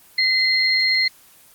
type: tone pair together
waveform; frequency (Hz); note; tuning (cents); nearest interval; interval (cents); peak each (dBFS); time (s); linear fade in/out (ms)
sine; 2052 / 4234; C7 / C8; -34 / +20; octave + minor second; 1254; -18; 0.18-1.08; 5
effects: white hiss -50 dBFS RMS until 1.54 s + Opus 24 kbps